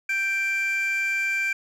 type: tone pair together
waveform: triangle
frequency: 1568 / 2354 Hz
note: G6 / D7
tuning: 0 / +3 cents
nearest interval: perfect fifth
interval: 703 cents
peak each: -25 / -21 dBFS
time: 0.09-1.53 s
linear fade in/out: 5 ms
effects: tanh soft clip ceiling -17 dBFS